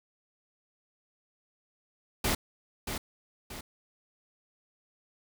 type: noise with echo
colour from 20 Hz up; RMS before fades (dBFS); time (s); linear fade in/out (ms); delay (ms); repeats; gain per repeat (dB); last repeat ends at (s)
pink; -28; 2.24-2.35; 5; 630; 2; -7; 3.61
effects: none